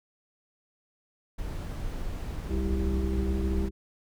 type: noise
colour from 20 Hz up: brown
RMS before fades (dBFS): -34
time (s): 1.38-3.69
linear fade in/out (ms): 10
type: harmonic tone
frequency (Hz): 65.41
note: C2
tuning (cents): 0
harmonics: 1 / 3 / 5 / 6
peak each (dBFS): -28 / -33 / -35 / -36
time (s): 2.48-3.71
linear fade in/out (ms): 50
effects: none